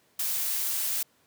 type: noise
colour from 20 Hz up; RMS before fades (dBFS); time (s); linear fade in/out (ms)
blue; -29; 0.19-1.03; 5
effects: pink hiss -65 dBFS RMS until 1.26 s + high-pass 150 Hz 12 dB/octave